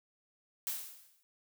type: noise with exponential decay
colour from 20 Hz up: blue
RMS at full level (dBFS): -34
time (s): 0.67-1.23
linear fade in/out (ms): 0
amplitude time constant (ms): 120
effects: none